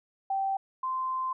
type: tone pair in turn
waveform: sine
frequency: 778 / 1038.5 Hz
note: G5 / C6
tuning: -13 / -13 cents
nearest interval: perfect fourth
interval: 500 cents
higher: second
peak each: -26 / -28 dBFS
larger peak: first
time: 0.3-0.57 / 0.83-1.33 s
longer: second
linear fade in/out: 5 ms
effects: none